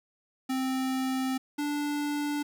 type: tone pair in turn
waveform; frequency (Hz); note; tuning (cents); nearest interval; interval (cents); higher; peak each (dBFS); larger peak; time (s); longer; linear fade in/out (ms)
square; 261.6 / 292.5; C4 / D4; 0 / -7; major second; 193; second; -28 / -29; first; 0.49-1.38 / 1.58-2.43; first; 10
effects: 11-bit